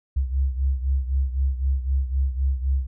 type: beating tone pair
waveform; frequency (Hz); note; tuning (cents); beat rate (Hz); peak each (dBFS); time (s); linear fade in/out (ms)
sine; 66 / 69.9; C2 / C#2; +16 / +15; 3.9; -21 / -26; 0.16-2.87; 10
effects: none